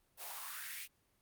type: noise with high-pass filter sweep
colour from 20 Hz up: white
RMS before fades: -45 dBFS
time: 0.17-0.88 s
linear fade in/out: 50 ms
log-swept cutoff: 600 to 2600 Hz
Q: 3.1
effects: pink hiss -75 dBFS RMS until 1.21 s + Opus 32 kbps